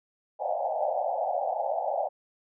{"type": "band-pass noise", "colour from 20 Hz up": "white", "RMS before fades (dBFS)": -29, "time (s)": [0.39, 2.09], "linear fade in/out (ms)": 20, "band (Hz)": [540, 830], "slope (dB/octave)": 96, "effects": []}